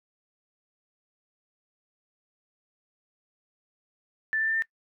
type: tone with pitch steps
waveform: sine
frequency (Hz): 1762 / 1774.3 / 1786.6 / 1799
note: A6 / A6 / A6 / A6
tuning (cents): +2 / +14 / +26 / +38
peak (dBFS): -24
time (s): 4.33-4.622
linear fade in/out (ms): 0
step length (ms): 73
effects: noise-tail reverb RT60 0.1 s tail -20 dB re dry